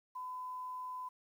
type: tone with quantisation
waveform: sine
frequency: 1009 Hz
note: B5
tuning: 37 cents sharp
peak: -40 dBFS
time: 0.15-1.09 s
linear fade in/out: 10 ms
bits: 11
effects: none